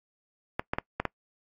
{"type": "clicks", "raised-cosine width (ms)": 0.5, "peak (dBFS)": -12, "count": 5, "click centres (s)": [0.595, 0.735, 0.785, 1, 1.053], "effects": ["noise-tail reverb RT60 0.1 s tail -23 dB re dry", "AAC 64 kbps"]}